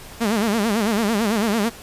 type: tone with vibrato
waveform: sawtooth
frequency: 216.1 Hz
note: A3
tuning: 31 cents flat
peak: -14 dBFS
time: 0.2-1.7 s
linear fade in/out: 20 ms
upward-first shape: sine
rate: 9 Hz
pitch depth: 150 cents each way
effects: pink hiss -40 dBFS RMS until 1.82 s + resampled to 32000 Hz